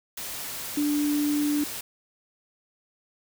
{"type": "tone in noise", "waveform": "sine", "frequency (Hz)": 293.7, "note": "D4", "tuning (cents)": 0, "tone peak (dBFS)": -22, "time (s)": [0.77, 1.64], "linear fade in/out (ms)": 5, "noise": "white", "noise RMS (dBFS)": -35, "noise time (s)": [0.17, 1.81], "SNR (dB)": 10, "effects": []}